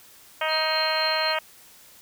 harmonic tone, 314 Hz, D#4, 16 cents sharp, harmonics 2 / 3 / 4 / 5 / 6 / 7 / 8 / 9 / 10, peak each -28 / -30 / -31 / -32 / -33 / -33 / -34 / -35 / -35 dBFS, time 0.41-1.39 s, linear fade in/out 5 ms
sine tone with tremolo, 4186 Hz, C8, in tune, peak -24 dBFS, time 0.48-1.35 s, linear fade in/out 50 ms, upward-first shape triangle, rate 3.9 Hz, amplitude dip 45%
effects white hiss -51 dBFS RMS until 2.01 s

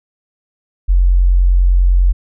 sine tone, 45 Hz, F#1, 47 cents flat, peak -7 dBFS, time 0.88-2.13 s, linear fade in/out 20 ms, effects none

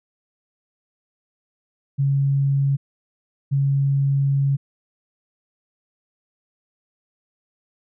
sine tone pair in turn, 138.59 / 138.59 Hz, C#3 / C#3, 0 / 0 cents, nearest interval unison, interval 0 cents, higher neither, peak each -16 dBFS, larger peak neither, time 1.98-2.77 / 3.51-4.57 s, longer second, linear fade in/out 20 ms, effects none

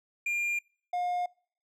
triangle tone pair in turn, 2400 / 713.5 Hz, D7 / F5, +37 / +37 cents, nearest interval octave + major sixth, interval 2100 cents, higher first, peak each -26 dBFS, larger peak neither, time 0.26-0.59 / 0.93-1.26 s, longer neither, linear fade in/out 5 ms, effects noise-tail reverb RT60 0.5 s tail -26 dB re dry

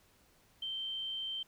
sine tone, 3122 Hz, G7, 8 cents flat, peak -36 dBFS, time 0.62-1.43 s, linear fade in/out 5 ms, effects pink hiss -67 dBFS RMS until 1.47 s

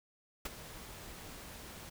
pink noise with ADSR envelope, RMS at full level -37 dBFS, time 0.45-1.9 s, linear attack 6 ms, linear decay 24 ms, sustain -12 dB, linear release 12 ms, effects none

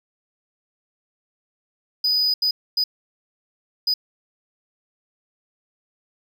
triangle tone bursts at uneven times, 4971 Hz, D#8, 2 cents flat, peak -16 dBFS, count 4, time 2.04-2.34 / 2.42-2.51 / 2.77-2.84 / 3.87-3.94 s, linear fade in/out 5 ms, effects none

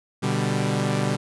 sawtooth chord, G major, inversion first, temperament equal, 123.47 / 146.83 / 196 Hz, B2 / D3 / G3, 0 / 0 / 0 cents, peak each -22 dBFS, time 0.22-1.17 s, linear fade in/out 20 ms, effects resampled to 24000 Hz

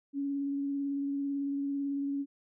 sine tone with vibrato, 280 Hz, C#4, 18 cents sharp, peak -30 dBFS, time 0.13-2.26 s, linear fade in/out 50 ms, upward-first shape sine, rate 18 Hz, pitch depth 15 cents each way, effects none

